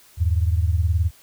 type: beating tone pair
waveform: sine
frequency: 80 / 99 Hz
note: D#2 / G2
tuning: +49 / +18 cents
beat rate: 19 Hz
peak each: -18 / -22 dBFS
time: 0.17-1.11 s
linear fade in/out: 50 ms
effects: white hiss -52 dBFS RMS until 1.22 s